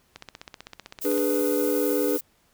click train, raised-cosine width 0.2 ms, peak -21 dBFS, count 17, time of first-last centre 0.16-1.179 s, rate 15.7 Hz
violet noise, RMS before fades -32 dBFS, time 1.01-2.21 s, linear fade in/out 10 ms
triangle chord, G# diminished, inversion second, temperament equal, 293.7 / 415.3 / 493.9 Hz, D4 / G#4 / B4, 0 / 0 / 0 cents, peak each -24 dBFS, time 1.04-2.18 s, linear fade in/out 20 ms
effects pink hiss -64 dBFS RMS until 2.53 s

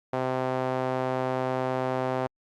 sawtooth tone with band-pass filter, 129.3 Hz, C3, 20 cents flat, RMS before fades -28 dBFS, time 0.13-2.27 s, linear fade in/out 5 ms, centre 690 Hz, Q 1.3, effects Opus 48 kbps

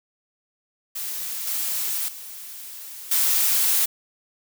blue noise with level steps, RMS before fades -30 / -26 / -38 / -20 dBFS, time 0.95-3.86 s, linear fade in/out 10 ms, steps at 1.47 / 2.08 / 3.11 s, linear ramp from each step 5 ms, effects none

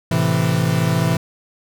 40% pulse chord, A minor, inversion none, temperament equal, 110 / 130.81 / 164.81 Hz, A2 / C3 / E3, 0 / 0 / 0 cents, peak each -21 / -20 / -17 dBFS, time 0.11-1.17 s, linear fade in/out 5 ms, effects none

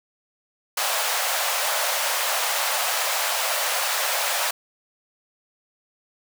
pink high-pass noise, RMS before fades -24 dBFS, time 0.77-4.51 s, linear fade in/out 5 ms, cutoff 560 Hz, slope 48 dB/octave, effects none

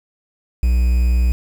triangle tone with quantisation, 61 Hz, B1, 21 cents flat, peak -10 dBFS, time 0.63-1.32 s, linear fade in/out 0 ms, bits 6, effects none

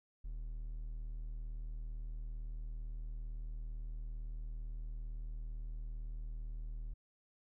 triangle tone, 38.89 Hz, D#1, in tune, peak -38 dBFS, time 0.24-6.94 s, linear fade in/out 10 ms, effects none

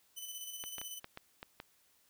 10% pulse tone with tremolo, 3010 Hz, F#7, 29 cents sharp, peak -33 dBFS, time 0.16-1 s, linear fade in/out 20 ms, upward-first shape square, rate 16 Hz, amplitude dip 40%
clicks, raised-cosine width 0.3 ms, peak -28 dBFS, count 7, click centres 0.639 / 0.783 / 0.815 / 1.044 / 1.174 / 1.429 / 1.601 s
effects white hiss -70 dBFS RMS until 2.09 s

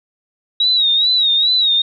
sine tone with vibrato, 3820 Hz, A#7, 42 cents sharp, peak -11 dBFS, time 0.6-1.82 s, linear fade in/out 5 ms, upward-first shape sine, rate 2.4 Hz, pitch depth 90 cents each way, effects none

